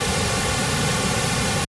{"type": "noise with comb filter", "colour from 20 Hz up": "pink", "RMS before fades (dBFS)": -21, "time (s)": [0, 1.65], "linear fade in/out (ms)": 10, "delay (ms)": 3.1, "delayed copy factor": -0.7, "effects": ["high-pass 60 Hz 12 dB/octave", "resampled to 24000 Hz"]}